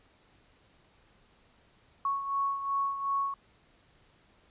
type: beating tone pair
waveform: sine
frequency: 1107 / 1109.7 Hz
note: C#6 / C#6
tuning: -3 / +2 cents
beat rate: 2.7 Hz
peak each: -29 / -36 dBFS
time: 2.05-3.34 s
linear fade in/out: 2 ms
effects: pink hiss -64 dBFS RMS until 4.5 s + resampled to 8000 Hz